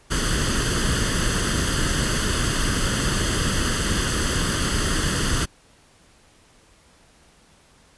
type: noise with comb filter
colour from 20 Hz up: pink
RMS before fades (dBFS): -22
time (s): 0.1-5.46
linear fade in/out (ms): 20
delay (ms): 0.64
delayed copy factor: +0.7
effects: pink hiss -55 dBFS RMS until 7.97 s + resampled to 24000 Hz